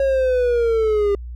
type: linear sweep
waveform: triangle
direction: down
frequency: 549 to 399.2 Hz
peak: -13 dBFS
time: 0-1.15 s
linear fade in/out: 2 ms
effects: added 60 Hz sine -29 dBFS peak until 1.35 s